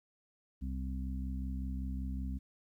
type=harmonic tone; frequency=65.3 Hz; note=C2; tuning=3 cents flat; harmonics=1 / 2 / 3 / 4; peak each=-36 / -49 / -43 / -45 dBFS; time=0.61-2.39 s; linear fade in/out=20 ms; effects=12-bit